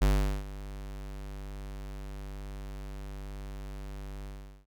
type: tone with ADSR envelope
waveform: square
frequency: 49.44 Hz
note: G1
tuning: 15 cents sharp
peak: -21 dBFS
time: 0.01-4.66 s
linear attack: 14 ms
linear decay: 410 ms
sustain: -18 dB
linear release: 420 ms
effects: none